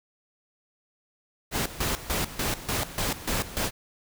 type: noise with tremolo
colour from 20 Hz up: pink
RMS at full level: -27 dBFS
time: 1.51-3.71 s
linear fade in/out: 50 ms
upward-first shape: square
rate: 3.4 Hz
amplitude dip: 80%
effects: none